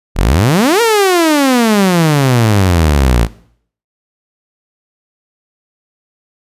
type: exponential two-way sweep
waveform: sawtooth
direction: up then down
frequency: 36.06 to 477.3 to 53.9 Hz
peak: -4 dBFS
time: 0.15-3.28 s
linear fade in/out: 50 ms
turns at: 0.81 s
effects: noise-tail reverb RT60 0.6 s tail -19 dB re dry + resampled to 32000 Hz